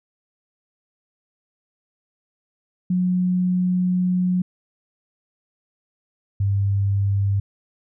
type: tone pair in turn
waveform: sine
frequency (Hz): 181.5 / 99.42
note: F#3 / G2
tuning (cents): -33 / +25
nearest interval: minor seventh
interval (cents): 1042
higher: first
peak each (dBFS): -17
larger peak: neither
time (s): 2.9-4.42 / 6.4-7.4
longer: first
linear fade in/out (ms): 5
effects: none